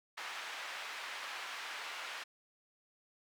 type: band-pass noise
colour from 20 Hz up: white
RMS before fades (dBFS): -44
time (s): 0.17-2.24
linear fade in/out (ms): 10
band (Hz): 890 to 2500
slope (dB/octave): 12
effects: none

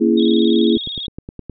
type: chord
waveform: sine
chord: A# half-diminished seventh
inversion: none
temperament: equal with one note detuned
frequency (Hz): 233.1 / 277.2 / 334.2 / 415.3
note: A#3 / C#4 / E4 / G#4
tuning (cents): 0 / 0 / +24 / 0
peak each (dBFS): -15 / -21 / -15 / -19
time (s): 0-0.78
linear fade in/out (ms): 20
type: tone with vibrato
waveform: sine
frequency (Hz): 3520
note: A7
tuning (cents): 0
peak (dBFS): -24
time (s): 0.17-1.07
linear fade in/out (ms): 10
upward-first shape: square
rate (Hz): 18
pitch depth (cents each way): 88
type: click train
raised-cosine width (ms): 3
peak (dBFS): -17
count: 8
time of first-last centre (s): 0.77-1.497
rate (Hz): 9.63
effects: none

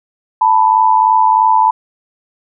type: tone pair together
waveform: sine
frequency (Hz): 883 / 986.1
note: A5 / B5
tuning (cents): +6 / -3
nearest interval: major second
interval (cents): 191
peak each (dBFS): -10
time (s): 0.41-1.71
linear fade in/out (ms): 5
effects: none

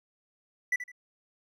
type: tone with echo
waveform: triangle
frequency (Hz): 1975.5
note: B6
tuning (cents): 0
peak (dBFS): -22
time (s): 0.72-0.76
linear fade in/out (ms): 5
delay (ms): 79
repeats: 2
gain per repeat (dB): -11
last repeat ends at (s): 0.918
effects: none

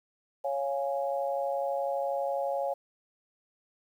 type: chord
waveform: sine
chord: Db major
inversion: none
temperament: equal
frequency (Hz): 554.4 / 698.5 / 830.6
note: Db5 / F5 / Ab5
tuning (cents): 0 / 0 / 0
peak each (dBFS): -30 / -34 / -35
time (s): 0.44-2.74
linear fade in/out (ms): 10
effects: 10-bit

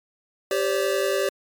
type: chord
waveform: square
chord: G suspended fourth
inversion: none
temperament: equal with one note detuned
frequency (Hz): 392 / 523.3 / 573.9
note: G4 / C5 / D5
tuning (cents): 0 / 0 / -40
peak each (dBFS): -25 / -28 / -26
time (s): 0.51-1.29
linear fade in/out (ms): 2
effects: MP3 96 kbps

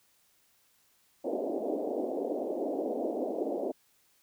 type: band-pass noise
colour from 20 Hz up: pink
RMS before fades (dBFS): -33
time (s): 1.24-3.72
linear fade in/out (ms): 10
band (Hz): 260 to 690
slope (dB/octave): 48
effects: white hiss -68 dBFS RMS until 4.22 s

